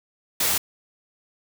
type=noise; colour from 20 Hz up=white; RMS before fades=-22 dBFS; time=0.4-0.58 s; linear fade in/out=5 ms; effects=none